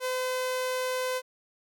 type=tone; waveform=sawtooth; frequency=510 Hz; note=C5; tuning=44 cents flat; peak=-24 dBFS; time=0-1.22 s; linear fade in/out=50 ms; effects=none